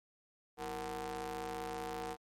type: ring-modulated tone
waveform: sawtooth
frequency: 140.8 Hz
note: C#3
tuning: 27 cents sharp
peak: -32 dBFS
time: 0.57-2.17 s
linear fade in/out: 50 ms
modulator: 606 Hz
effects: MP3 64 kbps